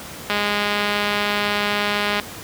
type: click train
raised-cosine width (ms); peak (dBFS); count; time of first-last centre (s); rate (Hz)
0.3; -5; 392; 0.3-2.198; 206
effects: pink hiss -35 dBFS RMS until 2.43 s + high-pass 80 Hz 12 dB/octave

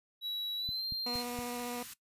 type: tone with pitch glide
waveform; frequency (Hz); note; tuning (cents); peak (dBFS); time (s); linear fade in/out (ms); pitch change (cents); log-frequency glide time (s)
triangle; 3900 to 4180; B7 to C8; -23 to -2; -33; 0.21-1.24; 50; +121; 0.57-0.85
type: click train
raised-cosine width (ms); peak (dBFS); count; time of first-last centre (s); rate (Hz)
5; -32; 4; 0.69-1.389; 4.29
type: tone with vibrato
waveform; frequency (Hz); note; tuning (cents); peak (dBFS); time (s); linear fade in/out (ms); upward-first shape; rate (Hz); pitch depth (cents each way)
15% pulse; 242.9; B3; -29; -31; 1.06-1.83; 5; sine; 15; 11
type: band-stop noise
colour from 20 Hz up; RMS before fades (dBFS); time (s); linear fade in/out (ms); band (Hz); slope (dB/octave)
white; -46; 1.13-1.94; 10; 240 to 1100; 24
effects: noise-tail reverb RT60 0.1 s tail -18 dB re dry + resampled to 32000 Hz

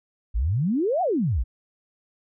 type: exponential two-way sweep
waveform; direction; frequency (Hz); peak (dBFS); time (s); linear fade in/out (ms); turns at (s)
sine; up then down; 48.2 to 774 to 48.2; -20; 0.34-1.44; 20; 1.02
effects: none

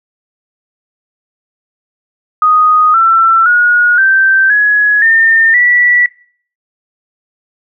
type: tone with pitch steps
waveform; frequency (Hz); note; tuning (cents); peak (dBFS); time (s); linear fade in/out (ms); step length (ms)
sine; 1244.5 / 1341.5 / 1446.2 / 1558.9 / 1680.5 / 1811.6 / 1952.8; D#6 / E6 / F#6 / G6 / G#6 / A#6 / B6; 0 / +30 / -40 / -10 / +20 / -50 / -20; -5; 2.42-6.06; 2; 520
effects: noise-tail reverb RT60 0.5 s tail -21 dB re dry

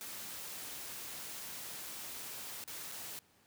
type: noise with dropouts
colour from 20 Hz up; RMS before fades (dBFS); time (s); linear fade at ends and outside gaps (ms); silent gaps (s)
white; -45; 0.01-3.19; 0; 2.639-2.677 / 2.916-2.92
effects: pink hiss -68 dBFS RMS until 3.46 s + high-pass 80 Hz 12 dB/octave

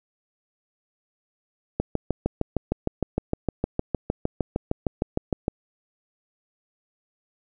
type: click train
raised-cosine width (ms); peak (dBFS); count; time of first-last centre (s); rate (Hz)
2; -9; 25; 1.8-5.481; 6.52
effects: none

